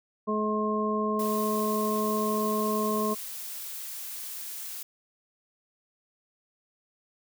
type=harmonic tone; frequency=213.3 Hz; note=G#3; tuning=46 cents sharp; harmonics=1 / 2 / 3 / 5; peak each=-29 / -30 / -35 / -30 dBFS; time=0.27-3.15 s; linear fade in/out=20 ms
type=noise; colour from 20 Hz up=blue; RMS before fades=-38 dBFS; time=1.19-4.83 s; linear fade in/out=5 ms
effects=none